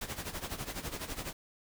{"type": "noise with tremolo", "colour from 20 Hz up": "pink", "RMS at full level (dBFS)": -37, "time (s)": [0.01, 1.33], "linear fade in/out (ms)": 5, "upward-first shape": "sine", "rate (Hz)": 12, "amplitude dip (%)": 75, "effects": []}